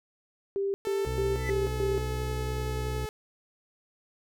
sine tone bursts, 395 Hz, G4, 13 cents sharp, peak -26 dBFS, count 5, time 0.56-1.98 s, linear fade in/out 0 ms, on 180 ms, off 130 ms
sawtooth tone with pitch glide, 442.8 to 430.4 Hz, A4 to A4, +11 to -38 cents, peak -31 dBFS, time 0.85-3.09 s, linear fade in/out 0 ms, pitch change -49 cents, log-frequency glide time 1.41-1.56 s
harmonic tone, 63 Hz, B1, 35 cents sharp, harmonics 1 / 2 / 4 / 5 / 6 / 7 / 8, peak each -32 / -34 / -46 / -47 / -44 / -47 / -46 dBFS, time 1.06-3.06 s, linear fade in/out 5 ms
triangle tone with exponential growth, 1993 Hz, B6, 15 cents sharp, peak -27 dBFS, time 1.32-1.5 s, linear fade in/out 1 ms, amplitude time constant 39 ms
effects none

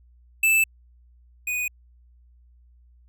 square tone pair in turn, 2637 / 2480 Hz, E7 / D#7, 0 / -6 cents, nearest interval minor second, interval 106 cents, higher first, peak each -17 / -25 dBFS, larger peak first, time 0.43-0.64 / 1.47-1.68 s, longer neither, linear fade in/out 5 ms, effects added 60 Hz sine -52 dBFS peak until 3.08 s

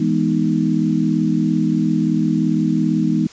sine chord, E major seventh, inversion none, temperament equal with one note detuned, 164.81 / 207.7 / 245.4 / 311.1 Hz, E3 / G#3 / B3 / D#4, 0 / 0 / -11 / 0 cents, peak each -20 dBFS, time 0-3.27 s, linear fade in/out 5 ms, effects white hiss -43 dBFS RMS until 3.32 s + resampled to 16000 Hz

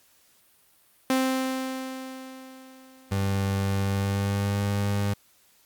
sawtooth tone with exponential decay, 261.6 Hz, C4, in tune, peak -16 dBFS, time 1.1-3.54 s, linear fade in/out 2 ms, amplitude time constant 530 ms
30% pulse tone with pitch glide, 98 to 101.1 Hz, G2 to G#2, 0 to -46 cents, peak -21 dBFS, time 3.11-5.14 s, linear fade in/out 10 ms, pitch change +54 cents, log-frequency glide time 3.79-4.62 s
effects white hiss -61 dBFS RMS until 5.65 s + Opus 48 kbps

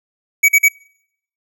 square tone bursts, 2268 Hz, C#7, 39 cents sharp, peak -8 dBFS, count 3, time 0.43-0.686 s, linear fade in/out 10 ms, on 56 ms, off 44 ms, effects noise-tail reverb RT60 0.7 s tail -25 dB re dry

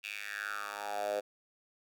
10% pulse tone with high-pass filter sweep, 102.9 Hz, G#2, 16 cents flat, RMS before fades -38 dBFS, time 0.03-1.21 s, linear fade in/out 20 ms, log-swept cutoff 2700 to 530 Hz, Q 5.4, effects none

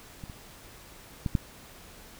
clicks, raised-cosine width 5 ms, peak -27 / -30 / -16 / -11 dBFS, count 4, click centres 0.238 / 0.298 / 1.262 / 1.352 s, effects pink hiss -50 dBFS RMS until 2.19 s

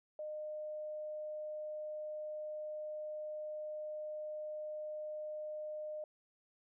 sine tone, 610 Hz, D#5, 34 cents flat, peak -40 dBFS, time 0.19-6.04 s, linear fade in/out 2 ms, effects none

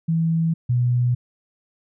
sine tone pair in turn, 163.9 / 122.79 Hz, E3 / B2, -10 / -10 cents, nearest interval perfect fourth, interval 500 cents, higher first, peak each -17 / -16 dBFS, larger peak second, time 0.08-0.54 / 0.69-1.15 s, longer neither, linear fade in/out 10 ms, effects none

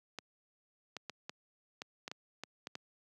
clicks, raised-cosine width 0.2 ms, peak -24 dBFS, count 10, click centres 0.187 / 0.967 / 1.097 / 1.295 / 1.819 / 2.079 / 2.115 / 2.436 / 2.671 / 2.754 s, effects high-pass 150 Hz 12 dB/octave

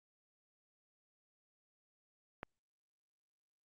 click, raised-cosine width 0.5 ms, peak -26 dBFS, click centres 2.431 s, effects Opus 48 kbps

